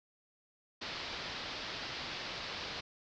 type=low-pass noise; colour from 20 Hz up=white; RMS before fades=-42 dBFS; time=0.81-2.81 s; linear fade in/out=10 ms; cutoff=5000 Hz; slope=48 dB/octave; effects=none